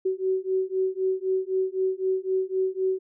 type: beating tone pair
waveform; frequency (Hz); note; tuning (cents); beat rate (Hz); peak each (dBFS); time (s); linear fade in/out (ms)
sine; 375.4 / 379.3; F#4 / F#4; +25 / +43; 3.9; -26; 0.05-2.99; 10
effects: none